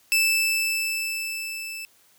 sawtooth tone with level ramp, 2637 Hz, E7, in tune, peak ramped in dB -14 to -30 dBFS, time 0.12-1.85 s, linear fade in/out 0 ms, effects white hiss -59 dBFS RMS until 2.18 s + high-pass 60 Hz 12 dB/octave

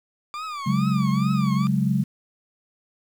40% pulse tone with vibrato, 1174.7 Hz, D6, in tune, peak -29 dBFS, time 0.34-1.67 s, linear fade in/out 0 ms, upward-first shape triangle, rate 2.3 Hz, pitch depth 170 cents each way
sine chord, C# suspended fourth, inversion none, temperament just, 138.59 / 184.79 / 207.9 Hz, C#3 / F#3 / G#3, 0 / -2 / +2 cents, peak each -23 dBFS, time 0.66-2.04 s, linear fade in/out 10 ms
effects low-pass 6000 Hz 12 dB/octave + 8-bit

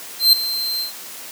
45% pulse tone with ADSR envelope, 4131 Hz, C8, 23 cents flat, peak -6 dBFS, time 0.19-0.93 s, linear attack 140 ms, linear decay 3 ms, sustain -14 dB, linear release 120 ms, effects white hiss -35 dBFS RMS until 1.31 s + high-pass 200 Hz 12 dB/octave

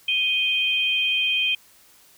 sine tone pair together, 2489 / 3158 Hz, D#7 / G7, 0 / +12 cents, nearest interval major third, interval 412 cents, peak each -22 dBFS, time 0.08-1.55 s, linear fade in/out 5 ms, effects white hiss -54 dBFS RMS until 2.17 s

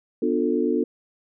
sine chord, B half-diminished seventh, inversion none, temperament just, 246.9 / 296.3 / 355.6 / 444.5 Hz, B3 / D4 / F4 / A4, 0 / +15 / +31 / +18 cents, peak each -25 dBFS, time 0.22-0.84 s, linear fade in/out 5 ms, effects none

